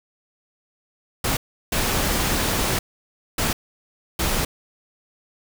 pink noise bursts at uneven times, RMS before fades -22 dBFS, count 4, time 1.24-1.37 / 1.72-2.79 / 3.38-3.53 / 4.19-4.45 s, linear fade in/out 5 ms, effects none

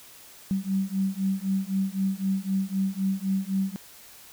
sine beating tone pair, 190.9 / 194.8 Hz, G3 / G3, -46 / -11 cents, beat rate 3.9 Hz, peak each -27 dBFS, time 0.51-3.76 s, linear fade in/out 0 ms, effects white hiss -49 dBFS RMS until 4.32 s

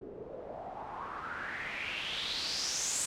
white noise with low-pass filter sweep, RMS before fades -38 dBFS, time 0.01-3.06 s, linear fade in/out 10 ms, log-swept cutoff 380 to 8200 Hz, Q 4.7, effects none

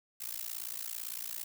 blue noise with amplitude modulation, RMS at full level -36 dBFS, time 0.2-1.44 s, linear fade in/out 10 ms, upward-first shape sine, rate 57.8 Hz, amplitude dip 100%, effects none

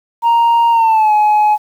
sine tone with pitch glide, 932.3 to 845.1 Hz, A#5 to G#5, 0 to +30 cents, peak -5 dBFS, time 0.22-1.58 s, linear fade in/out 50 ms, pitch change -170 cents, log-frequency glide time 0.71-1.13 s, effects tanh soft clip ceiling -7 dBFS + 7-bit

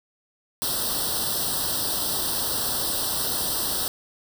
white noise with comb filter, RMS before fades -26 dBFS, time 0.62-3.88 s, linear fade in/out 0 ms, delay 0.22 ms, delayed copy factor +1, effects none

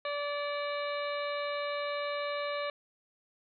harmonic tone with a mistuned harmonic, 579 Hz, D5, 25 cents flat, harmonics 1 / 2 / 3 / 4 / 5 / 6 / 7, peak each -34 / -38 / -43 / -42 / -47 / -47 / -47 dBFS, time 0.05-2.7 s, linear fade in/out 2 ms, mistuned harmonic 6, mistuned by +92 cents, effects none

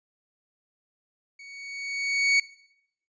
40% pulse tone with level ramp, 2234 Hz, C#7, 13 cents sharp, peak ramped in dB -43 to -16 dBFS, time 1.39-2.4 s, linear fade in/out 5 ms, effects noise-tail reverb RT60 0.7 s tail -18 dB re dry + resampled to 16000 Hz

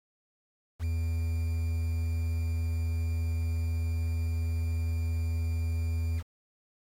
triangle tone with quantisation, 82.41 Hz, E2, in tune, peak -25 dBFS, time 0.79-6.23 s, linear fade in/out 50 ms, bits 8, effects AAC 48 kbps

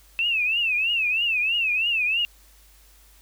sine tone with vibrato, 2637 Hz, E7, in tune, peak -20 dBFS, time 0.19-2.25 s, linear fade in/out 0 ms, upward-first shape triangle, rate 3.1 Hz, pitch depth 170 cents each way, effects added 50 Hz sine -53 dBFS peak until 3.21 s + white hiss -56 dBFS RMS until 3.21 s

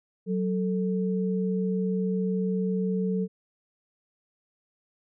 sine tone pair together, 186.39 / 442.8 Hz, F#3 / A4, +13 / +11 cents, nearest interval octave + minor third, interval 1498 cents, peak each -25 / -30 dBFS, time 0.26-3.28 s, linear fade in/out 50 ms, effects none

